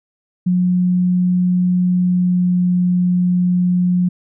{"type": "tone with pitch glide", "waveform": "sine", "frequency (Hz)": [180.3, 179.26], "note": ["F#3", "F3"], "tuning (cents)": [-45, 45], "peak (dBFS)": -12, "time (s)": [0.46, 4.09], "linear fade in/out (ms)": 10, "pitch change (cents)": -10, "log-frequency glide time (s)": [1.9, 2.63], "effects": []}